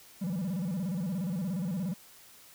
triangle tone with vibrato, 181.2 Hz, F#3, 36 cents flat, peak -28 dBFS, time 0.21-1.94 s, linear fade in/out 10 ms, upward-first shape square, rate 17 Hz, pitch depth 160 cents each way, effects white hiss -55 dBFS RMS until 2.54 s

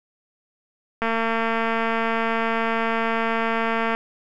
click train, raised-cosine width 0.5 ms, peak -9 dBFS, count 666, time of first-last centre 1.02-3.95 s, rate 227 Hz, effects none

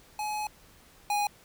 square tone pair in turn, 845 / 824.7 Hz, G#5 / G#5, +30 / -12 cents, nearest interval unison, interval 42 cents, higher first, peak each -31 / -26 dBFS, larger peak second, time 0.19-0.47 / 1.1-1.27 s, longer first, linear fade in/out 2 ms, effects pink hiss -57 dBFS RMS until 1.44 s

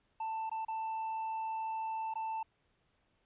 triangle tone with dropouts, 887 Hz, A5, 14 cents sharp, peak -33 dBFS, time 0.2-2.43 s, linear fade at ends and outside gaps 5 ms, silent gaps 0.496-0.514 / 0.65-0.682 / 2.139-2.155 s, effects pink hiss -75 dBFS RMS until 3.25 s + resampled to 8000 Hz

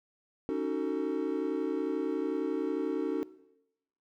triangle chord, D# half-diminished seventh, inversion third, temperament just, 280 / 311.1 / 373.4 / 448 Hz, C#4 / D#4 / F#4 / A4, +18 / 0 / +16 / +31 cents, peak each -33 dBFS, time 0.49-3.23 s, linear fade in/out 0 ms, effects noise-tail reverb RT60 0.9 s tail -19 dB re dry

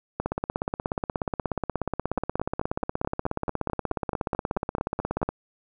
two click trains, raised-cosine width 1 ms, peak -12 / -14 dBFS, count 86 / 15, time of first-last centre 0.2-5.29 / 2.18-5.217 s, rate 16.7 / 4.61 Hz, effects none

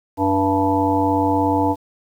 harmonic tone, 97 Hz, G2, 18 cents flat, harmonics 1 / 3 / 5 / 7 / 9 / 10, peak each -25 / -19 / -24 / -25 / -20 / -27 dBFS, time 0.17-1.76 s, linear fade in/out 50 ms, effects 8-bit

